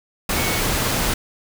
sine tone in noise, 2217 Hz, C#7, in tune, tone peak -28 dBFS, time 0.36-0.6 s, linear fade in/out 5 ms, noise pink, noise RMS -21 dBFS, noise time 0.29-1.14 s, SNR -10 dB, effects none

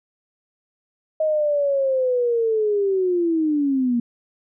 sine linear sweep, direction down, 631 to 233.1 Hz, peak -17 dBFS, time 1.2-4 s, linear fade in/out 5 ms, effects none

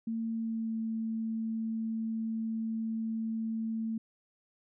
sine tone with pitch glide, 226.3 to 223.6 Hz, A3 to A3, +49 to +28 cents, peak -31 dBFS, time 0.07-3.98 s, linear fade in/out 5 ms, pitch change -21 cents, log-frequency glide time 0.31-0.77 s, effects none

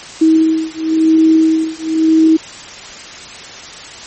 sine beating tone pair, 319.4 / 320.36 Hz, D#4 / E4, +45 / -49 cents, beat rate 0.96 Hz, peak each -11 dBFS, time 0.21-2.37 s, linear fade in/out 10 ms, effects white hiss -31 dBFS RMS until 4.06 s + MP3 32 kbps

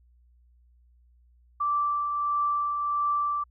sine tone with tremolo, 1169 Hz, D6, 8 cents flat, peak -22 dBFS, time 1.6-3.44 s, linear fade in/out 10 ms, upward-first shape triangle, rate 1.5 Hz, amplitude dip 40%, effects added 60 Hz sine -57 dBFS peak until 3.5 s

